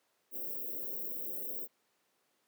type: band-stop noise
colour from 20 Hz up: white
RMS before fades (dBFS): -39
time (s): 0.31-1.68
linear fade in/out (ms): 50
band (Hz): 560 to 15000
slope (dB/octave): 48
effects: pink hiss -75 dBFS RMS until 2.47 s + high-pass 300 Hz 12 dB/octave